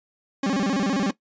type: tone with vibrato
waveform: 40% pulse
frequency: 231.7 Hz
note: A#3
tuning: 10 cents flat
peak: -20 dBFS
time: 0.43-1.11 s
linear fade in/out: 5 ms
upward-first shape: square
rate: 15 Hz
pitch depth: 290 cents each way
effects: noise-tail reverb RT60 0.1 s tail -17 dB re dry + resampled to 16000 Hz